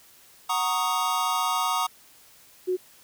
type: chord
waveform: square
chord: D# minor seventh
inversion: first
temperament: equal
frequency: 740 / 932.3 / 1108.7 / 1244.5 Hz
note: F#5 / A#5 / C#6 / D#6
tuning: 0 / 0 / 0 / 0 cents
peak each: -32 / -29 / -31 / -28 dBFS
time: 0.49-1.87 s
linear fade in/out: 10 ms
type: tone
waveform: sine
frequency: 366.8 Hz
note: F#4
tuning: 15 cents flat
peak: -22 dBFS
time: 2.67-2.77 s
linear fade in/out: 20 ms
effects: white hiss -54 dBFS RMS until 3.03 s